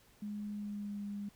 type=tone with pitch glide; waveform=sine; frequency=207.7 to 203.4 Hz; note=G#3 to G#3; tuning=0 to -36 cents; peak=-38 dBFS; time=0.22-1.29 s; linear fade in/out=5 ms; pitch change=-36 cents; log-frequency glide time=0.46-1.04 s; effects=pink hiss -65 dBFS RMS until 1.35 s